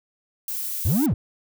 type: noise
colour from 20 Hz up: violet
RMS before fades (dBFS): -29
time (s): 0.48-1.06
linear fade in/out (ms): 2
type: linear two-way sweep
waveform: triangle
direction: up then down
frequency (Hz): 66.1 to 329.6 to 66.1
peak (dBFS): -16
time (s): 0.85-1.14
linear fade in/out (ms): 5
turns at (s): 1.05
effects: none